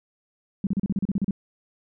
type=tone bursts; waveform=sine; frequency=196 Hz; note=G3; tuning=in tune; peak=-20 dBFS; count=11; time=0.64-1.309 s; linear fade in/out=2 ms; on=29 ms; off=35 ms; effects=none